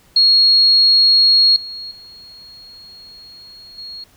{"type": "tone with level steps", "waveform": "sine", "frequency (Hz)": 4300, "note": "C8", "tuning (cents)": 47, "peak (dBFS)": [-8, -27, -37, -29], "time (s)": [0.16, 4.04], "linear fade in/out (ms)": 5, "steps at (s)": [1.56, 1.91, 3.78], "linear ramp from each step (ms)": 2, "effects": ["pink hiss -52 dBFS RMS until 4.16 s"]}